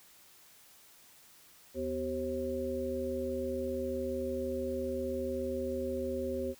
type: harmonic tone with a mistuned harmonic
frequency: 76.6 Hz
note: D#2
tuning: 27 cents flat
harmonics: 1 / 3 / 5 / 7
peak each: -43 / -38 / -37 / -36 dBFS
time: 1.74-6.55 s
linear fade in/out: 50 ms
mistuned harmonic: 3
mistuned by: +140 cents
effects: white hiss -59 dBFS RMS until 6.59 s